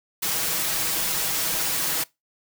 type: noise with comb filter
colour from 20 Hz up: white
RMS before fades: -25 dBFS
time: 0.22-2.04 s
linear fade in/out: 10 ms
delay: 6.2 ms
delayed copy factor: +0.85
effects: noise-tail reverb RT60 0.2 s tail -22 dB re dry